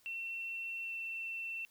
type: tone with pitch glide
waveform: sine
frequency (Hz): 2707 to 2691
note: E7 to E7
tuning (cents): +45 to +35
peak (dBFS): -38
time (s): 0.06-1.65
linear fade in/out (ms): 0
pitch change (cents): -10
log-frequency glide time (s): 0.84-0.91
effects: white hiss -68 dBFS RMS until 1.7 s